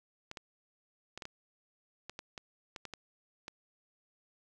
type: clicks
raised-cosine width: 0.2 ms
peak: -25 dBFS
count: 12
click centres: 0.314 / 0.372 / 1.176 / 1.222 / 1.254 / 2.096 / 2.191 / 2.378 / 2.762 / 2.853 / 2.937 / 3.481 s
effects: none